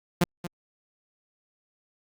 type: tone with echo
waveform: sawtooth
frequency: 174.61 Hz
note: F3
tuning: in tune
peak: -14 dBFS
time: 0.21-0.24 s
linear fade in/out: 5 ms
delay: 230 ms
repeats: 1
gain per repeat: -13 dB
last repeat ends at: 0.47 s
effects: Opus 48 kbps